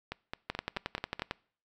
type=two click trains; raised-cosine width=0.3 ms; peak=-16 / -20 dBFS; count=10 / 6; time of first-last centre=0.5-1.311 / 0.12-1.195 s; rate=11.1 / 4.65 Hz; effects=noise-tail reverb RT60 0.5 s tail -24 dB re dry